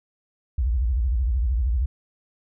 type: tone with vibrato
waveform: sine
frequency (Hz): 61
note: B1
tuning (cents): -21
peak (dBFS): -19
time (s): 0.58-1.86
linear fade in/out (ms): 5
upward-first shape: sine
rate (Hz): 13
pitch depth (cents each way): 270
effects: none